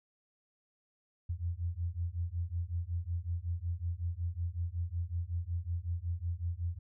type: beating tone pair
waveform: sine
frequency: 83.6 / 89 Hz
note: E2 / F2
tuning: +25 / +33 cents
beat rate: 5.4 Hz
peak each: -36 / -36 dBFS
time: 1.29-6.79 s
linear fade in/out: 10 ms
effects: none